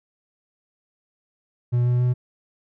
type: tone with pitch steps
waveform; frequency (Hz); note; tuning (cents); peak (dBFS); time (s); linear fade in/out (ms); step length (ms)
triangle; 121.6 / 122.87 / 124.16; B2 / B2 / B2; -26 / -8 / +10; -15; 1.72-2.14; 20; 140
effects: none